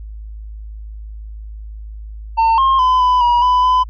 triangle tone with pitch steps, 904 / 1067 / 1014 / 1000 / 963 / 998 / 1008 Hz, A5 / C6 / B5 / B5 / B5 / B5 / B5, +47 / +34 / +45 / +21 / -44 / +18 / +35 cents, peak -8 dBFS, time 2.37-3.84 s, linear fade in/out 20 ms, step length 210 ms, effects added 53 Hz sine -28 dBFS peak until 3.89 s + resampled to 11025 Hz

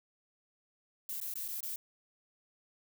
violet noise with dropouts, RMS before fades -39 dBFS, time 1.09-1.76 s, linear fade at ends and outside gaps 2 ms, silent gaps 1.202-1.213 / 1.339-1.355 / 1.48-1.485 / 1.606-1.629 s, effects none

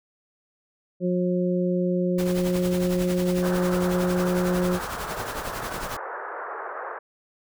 harmonic tone, 180 Hz, F#3, 47 cents flat, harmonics 1 / 2 / 3, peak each -23 / -26 / -28 dBFS, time 1-4.8 s, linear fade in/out 50 ms
pink noise with tremolo, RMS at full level -32 dBFS, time 2.18-5.97 s, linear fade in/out 5 ms, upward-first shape triangle, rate 11 Hz, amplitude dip 75%
white band-pass noise, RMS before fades -34 dBFS, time 3.42-6.99 s, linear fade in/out 10 ms, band 390 to 1600 Hz, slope 48 dB/octave
effects none

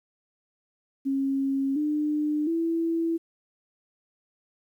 sine tone with pitch steps, 272 / 300.1 / 331 Hz, C#4 / D4 / E4, -33 / +38 / +7 cents, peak -23 dBFS, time 1.05-3.18 s, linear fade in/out 20 ms, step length 710 ms, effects 10-bit

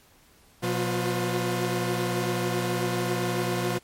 sawtooth tone cluster, 122 / 181.3 / 355.2 / 505 Hz, B2 / F#3 / F4 / B4, -21 / -35 / +29 / +39 cents, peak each -26 / -27 / -25 / -30 dBFS, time 0.62-3.79 s, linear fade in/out 20 ms, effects pink hiss -58 dBFS RMS until 3.83 s + MP3 64 kbps

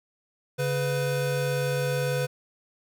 square tone pair together, 140.52 / 499.6 Hz, C#3 / B4, +24 / +20 cents, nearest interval octave + minor seventh, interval 2196 cents, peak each -28 dBFS, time 0.58-2.27 s, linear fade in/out 20 ms, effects none

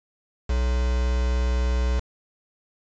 triangle tone with quantisation, 61.74 Hz, B1, in tune, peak -18 dBFS, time 0.49-2 s, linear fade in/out 10 ms, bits 5, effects resampled to 16000 Hz

